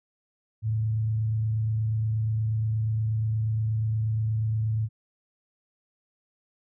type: tone with frequency modulation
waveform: sine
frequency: 110 Hz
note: A2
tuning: in tune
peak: -23 dBFS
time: 0.62-4.89 s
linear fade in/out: 50 ms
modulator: 28.4 Hz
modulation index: 0.23
effects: none